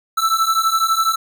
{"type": "beating tone pair", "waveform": "square", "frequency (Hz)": [1318.5, 1330.5], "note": ["E6", "E6"], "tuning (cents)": [0, 16], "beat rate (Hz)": 12, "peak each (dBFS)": [-19, -18], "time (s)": [0.17, 1.16], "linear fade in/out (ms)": 10, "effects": []}